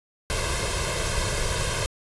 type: noise with comb filter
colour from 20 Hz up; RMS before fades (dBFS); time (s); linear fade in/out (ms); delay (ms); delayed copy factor
pink; -26; 0.3-1.86; 0; 1.9; +0.8
effects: resampled to 24000 Hz